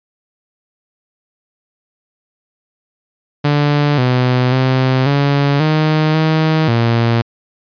sawtooth tone with pitch steps, 146.1 / 125.9 / 130.2 / 141.7 / 155.1 / 157.9 / 116.5 Hz, D3 / B2 / C3 / C#3 / D#3 / D#3 / A#2, -9 / +34 / -8 / +38 / -5 / +26 / -1 cents, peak -7 dBFS, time 3.44-7.22 s, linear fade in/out 10 ms, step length 540 ms, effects resampled to 11025 Hz

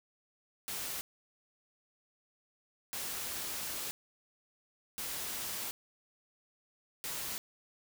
white noise bursts at uneven times, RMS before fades -39 dBFS, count 4, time 0.68-1.01 / 2.93-3.91 / 4.98-5.71 / 7.04-7.38 s, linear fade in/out 0 ms, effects none

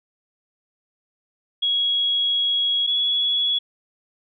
sine tone pair in turn, 3322 / 3372 Hz, G#7 / G#7, 0 / +26 cents, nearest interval unison, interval 26 cents, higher second, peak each -18 / -18 dBFS, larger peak neither, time 1.62-2.87 / 2.87-3.59 s, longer first, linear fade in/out 10 ms, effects none

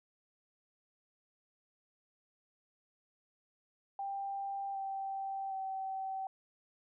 sine tone with pitch steps, 790 / 779.1 / 768.4 Hz, G5 / G5 / G5, +13 / -11 / -35 cents, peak -36 dBFS, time 3.99-6.27 s, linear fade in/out 2 ms, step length 760 ms, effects none

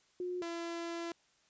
sine / sawtooth tone pair in turn, 359.6 / 337.9 Hz, F#4 / E4, -49 / +43 cents, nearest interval minor second, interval 108 cents, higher first, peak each -35 / -34 dBFS, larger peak second, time 0.2-0.42 / 0.42-1.12 s, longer second, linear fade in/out 2 ms, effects white hiss -70 dBFS RMS until 1.49 s + resampled to 16000 Hz

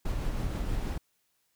brown noise with tremolo, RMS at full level -30 dBFS, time 0.05-0.98 s, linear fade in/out 5 ms, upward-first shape triangle, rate 6.3 Hz, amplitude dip 25%, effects white hiss -74 dBFS RMS until 1.55 s

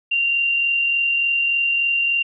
sine tone with amplitude modulation, 2772 Hz, F7, 14 cents flat, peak -15 dBFS, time 0.11-2.23 s, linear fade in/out 10 ms, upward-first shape sine, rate 43.4 Hz, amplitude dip 30%, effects none

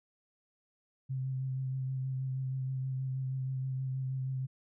sine tone with vibrato, 131.5 Hz, C3, 9 cents sharp, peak -32 dBFS, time 1.09-4.47 s, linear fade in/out 20 ms, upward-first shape sine, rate 6.3 Hz, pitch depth 19 cents each way, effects none

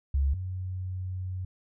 sine tone pair in turn, 69.3 / 92.5 Hz, C#2 / F#2, 0 / 0 cents, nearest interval perfect fourth, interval 500 cents, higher second, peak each -22 / -31 dBFS, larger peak first, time 0.14-0.34 / 0.34-1.45 s, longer second, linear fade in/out 5 ms, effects none

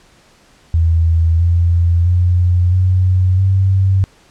sine tone with pitch steps, 82.41 / 85.56 / 88.84 / 92.24 / 95.76 Hz, E2 / F2 / F2 / F#2 / G2, 0 / -35 / +30 / -5 / -40 cents, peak -9 dBFS, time 0.74-4.04 s, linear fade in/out 0 ms, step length 660 ms, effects pink hiss -49 dBFS RMS until 4.3 s + low-pass 8000 Hz 12 dB/octave

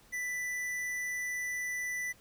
triangle tone with tanh clipping, 1984 Hz, B6, 7 cents sharp, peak -35 dBFS, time 0.12-2.13 s, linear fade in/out 20 ms, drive 18 dB, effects pink hiss -61 dBFS RMS until 2.2 s

